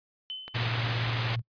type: tone with exponential decay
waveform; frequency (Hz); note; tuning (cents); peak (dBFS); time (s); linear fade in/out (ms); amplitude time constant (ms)
sine; 3045; F#7; +49; -32; 0.3-0.9; 0; 130
type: click train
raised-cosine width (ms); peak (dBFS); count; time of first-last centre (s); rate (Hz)
0.3; -24; 4; 0.48-1.255; 3.87
type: tone with tremolo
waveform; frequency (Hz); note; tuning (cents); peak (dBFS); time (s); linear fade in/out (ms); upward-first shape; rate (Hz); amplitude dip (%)
sine; 116.54; A#2; 0; -27; 0.54-1.42; 20; square; 17; 35
type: low-pass noise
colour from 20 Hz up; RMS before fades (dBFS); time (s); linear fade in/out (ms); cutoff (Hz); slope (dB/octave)
white; -34; 0.54-1.36; 10; 3700; 24
effects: noise-tail reverb RT60 0.1 s tail -26 dB re dry + resampled to 11025 Hz